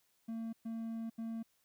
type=tone bursts at uneven times; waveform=triangle; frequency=226.6 Hz; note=A#3; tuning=49 cents flat; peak=-36 dBFS; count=3; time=0.28-0.53 / 0.65-1.1 / 1.18-1.43 s; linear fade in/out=10 ms; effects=white hiss -75 dBFS RMS until 1.64 s